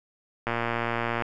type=click train; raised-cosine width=0.5 ms; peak=-12 dBFS; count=89; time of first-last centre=0.47-1.222 s; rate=117 Hz; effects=none